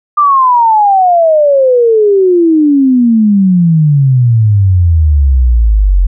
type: exponential sweep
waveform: sine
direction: down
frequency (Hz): 1201 to 43.65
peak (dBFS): -4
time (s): 0.17-6.07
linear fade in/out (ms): 10
effects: none